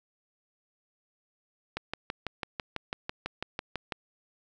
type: click train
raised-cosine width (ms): 0.3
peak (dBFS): -16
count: 14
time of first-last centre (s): 1.77-3.922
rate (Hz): 6.04
effects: none